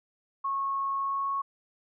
sine tone with pitch glide, 1096 to 1103 Hz, C#6 to C#6, -20 to -9 cents, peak -27 dBFS, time 0.44-1.42 s, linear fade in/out 10 ms, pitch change +11 cents, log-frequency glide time 0.95-1.27 s, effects none

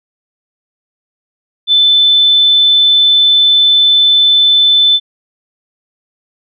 sine tone, 3520 Hz, A7, in tune, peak -5 dBFS, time 1.67-5 s, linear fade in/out 50 ms, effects none

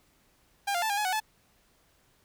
sawtooth tone with pitch steps, 802 / 699 / 879 / 809 / 843 / 744 / 865 Hz, G5 / F5 / A5 / G#5 / G#5 / F#5 / A5, +39 / +1 / -2 / -46 / +26 / +9 / -30 cents, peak -23 dBFS, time 0.67-1.202 s, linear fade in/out 10 ms, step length 76 ms, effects pink hiss -66 dBFS RMS until 2.24 s

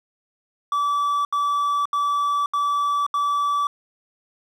triangle tone bursts, 1154 Hz, D6, 31 cents flat, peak -17 dBFS, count 5, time 0.72-3.67 s, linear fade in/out 2 ms, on 530 ms, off 75 ms, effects none

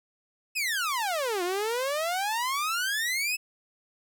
sawtooth exponential two-way sweep, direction down then up, 2637 to 344.2 to 2637 Hz, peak -23 dBFS, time 0.55-3.37 s, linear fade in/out 20 ms, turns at 1.43 s, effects none

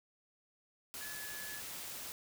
sine tone in noise, 1708 Hz, G#6, 48 cents sharp, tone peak -47 dBFS, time 1.01-1.6 s, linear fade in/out 0 ms, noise white, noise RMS -45 dBFS, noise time 0.94-2.12 s, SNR -5 dB, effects none

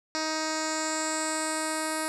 10% pulse tone with low-pass filter sweep, 314.1 Hz, D#4, 16 cents sharp, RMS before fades -30 dBFS, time 0.15-2.08 s, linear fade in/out 0 ms, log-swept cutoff 6000 to 10000 Hz, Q 5.4, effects none

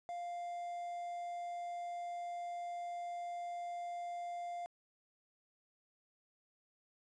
triangle tone with quantisation, 698.5 Hz, F5, in tune, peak -38 dBFS, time 0.09-4.66 s, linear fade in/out 0 ms, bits 11, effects resampled to 22050 Hz

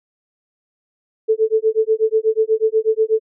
sine tone with tremolo, 440 Hz, A4, in tune, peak -10 dBFS, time 1.28-3.2 s, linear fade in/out 20 ms, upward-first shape sine, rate 8.2 Hz, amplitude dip 100%, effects none

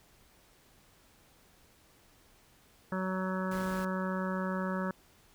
harmonic tone, 187.2 Hz, F#3, 20 cents sharp, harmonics 1 / 2 / 3 / 5 / 6 / 7 / 8 / 9, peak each -33 / -42 / -39 / -42 / -44 / -42 / -45 / -44 dBFS, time 2.92-4.91 s, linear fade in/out 2 ms
pink noise, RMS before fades -46 dBFS, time 3.51-3.85 s, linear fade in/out 5 ms
effects pink hiss -63 dBFS RMS until 5.34 s

